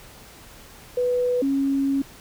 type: tone pair in turn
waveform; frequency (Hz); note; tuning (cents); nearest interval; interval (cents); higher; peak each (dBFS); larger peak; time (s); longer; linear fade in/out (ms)
sine; 493.9 / 274.6; B4 / C#4; 0 / -16; minor seventh; 1016; first; -19; neither; 0.97-1.42 / 1.42-2.02; second; 5
effects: pink hiss -46 dBFS RMS until 2.2 s